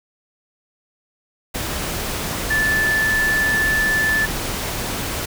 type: tone in noise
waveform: sine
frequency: 1749 Hz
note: A6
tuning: 11 cents flat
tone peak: -16 dBFS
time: 2.5-4.26 s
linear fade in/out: 10 ms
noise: pink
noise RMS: -25 dBFS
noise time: 1.54-5.26 s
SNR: +6 dB
effects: none

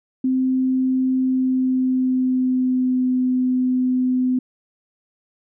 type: tone with pitch glide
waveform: sine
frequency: 259.3 to 254.1 Hz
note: C4 to B3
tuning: -15 to +49 cents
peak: -16 dBFS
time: 0.24-4.39 s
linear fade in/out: 5 ms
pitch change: -36 cents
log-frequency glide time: 1.17-3.1 s
effects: none

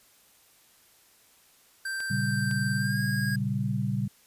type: tone with pitch glide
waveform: square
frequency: 1568 to 1635.5 Hz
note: G6 to G#6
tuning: 0 to -27 cents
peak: -31 dBFS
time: 1.85-3.36 s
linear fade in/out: 5 ms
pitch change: +73 cents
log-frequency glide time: 2.77-3 s
type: clicks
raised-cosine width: 0.2 ms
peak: -25 dBFS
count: 2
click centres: 2.004 / 2.512 s
type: chord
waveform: sine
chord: G diminished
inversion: first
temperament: equal with one note detuned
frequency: 116.54 / 137.71 / 196 Hz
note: Bb2 / Db3 / G3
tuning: 0 / -11 / 0 cents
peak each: -30 dBFS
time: 2.1-4.08 s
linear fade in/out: 10 ms
effects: white hiss -60 dBFS RMS until 4.26 s + resampled to 32000 Hz

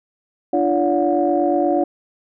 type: tone cluster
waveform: sine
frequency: 294.8 / 343.2 / 571 / 724 Hz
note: D4 / F4 / D5 / F#5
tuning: +7 / -30 / -49 / -38 cents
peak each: -20 dBFS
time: 0.53-1.84 s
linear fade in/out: 5 ms
effects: tanh soft clip ceiling -4 dBFS

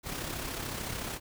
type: noise with amplitude modulation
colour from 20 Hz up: pink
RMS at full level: -35 dBFS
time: 0.03-1.2 s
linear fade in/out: 50 ms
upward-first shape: sine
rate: 33.6 Hz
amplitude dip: 45%
effects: none

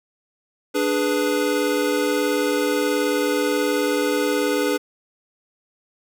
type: chord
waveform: square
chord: G# diminished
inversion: second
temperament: equal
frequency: 293.7 / 415.3 / 493.9 Hz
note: D4 / G#4 / B4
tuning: 0 / 0 / 0 cents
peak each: -24 dBFS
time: 0.74-4.78 s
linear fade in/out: 20 ms
effects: none

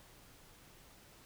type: silence
effects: pink hiss -60 dBFS RMS until 1.25 s

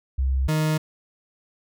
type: tone pair in turn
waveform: sine / 40% pulse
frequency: 66.1 / 155.36 Hz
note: C2 / D#3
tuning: +18 / -2 cents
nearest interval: octave + minor third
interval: 1480 cents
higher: second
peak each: -19 dBFS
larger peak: neither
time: 0.18-0.48 / 0.48-0.78 s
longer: neither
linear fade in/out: 10 ms
effects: none

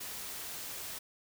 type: noise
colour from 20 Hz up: white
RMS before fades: -42 dBFS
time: 0-0.99 s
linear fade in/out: 10 ms
effects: none

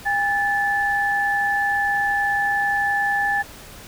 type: tone pair together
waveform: sine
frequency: 809.6 / 1741 Hz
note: G#5 / A6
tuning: -44 / -19 cents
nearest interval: octave + minor second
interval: 1325 cents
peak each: -22 / -20 dBFS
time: 0.05-3.43 s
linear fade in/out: 20 ms
effects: pink hiss -41 dBFS RMS until 3.87 s

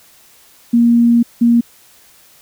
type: tone bursts at uneven times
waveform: sine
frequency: 235.6 Hz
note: A#3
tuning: 19 cents sharp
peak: -7 dBFS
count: 2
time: 0.73-1.23 / 1.41-1.61 s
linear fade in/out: 10 ms
effects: white hiss -47 dBFS RMS until 2.41 s

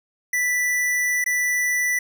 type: tone with dropouts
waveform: square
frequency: 1975.5 Hz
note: B6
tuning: in tune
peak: -20 dBFS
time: 0.33-1.99 s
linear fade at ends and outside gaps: 5 ms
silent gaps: 1.242-1.261 s
effects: none

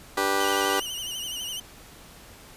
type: chord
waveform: 15% pulse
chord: G major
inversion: second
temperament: just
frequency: 294 / 392 / 490 Hz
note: D4 / G4 / B4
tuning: +2 / 0 / -14 cents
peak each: -24 / -19 / -22 dBFS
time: 0.17-0.8 s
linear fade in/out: 5 ms
type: tone with vibrato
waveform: sawtooth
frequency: 2960 Hz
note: F#7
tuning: in tune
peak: -28 dBFS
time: 0.4-1.6 s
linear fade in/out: 5 ms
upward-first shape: sine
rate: 12 Hz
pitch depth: 77 cents each way
effects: pink hiss -48 dBFS RMS until 2.56 s + resampled to 32000 Hz

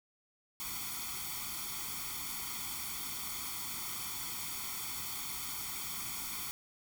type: noise with comb filter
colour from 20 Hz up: white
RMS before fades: -40 dBFS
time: 0.6-6.51 s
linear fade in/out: 0 ms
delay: 0.89 ms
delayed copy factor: +0.95
effects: none

